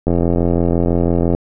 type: click train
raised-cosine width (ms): 2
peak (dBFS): -3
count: 111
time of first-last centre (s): 0.07-1.349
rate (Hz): 86
effects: none